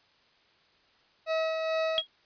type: tone with tremolo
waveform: 40% pulse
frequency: 642 Hz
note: E5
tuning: 46 cents flat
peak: -25 dBFS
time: 1.26-2.02 s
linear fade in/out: 50 ms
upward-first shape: sine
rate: 2.3 Hz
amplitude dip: 35%
type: tone with exponential decay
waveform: sine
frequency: 3289 Hz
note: G#7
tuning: 18 cents flat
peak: -19 dBFS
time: 1.98-2.07 s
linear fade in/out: 0 ms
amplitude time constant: 19 ms
effects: white hiss -64 dBFS RMS until 2.25 s + resampled to 11025 Hz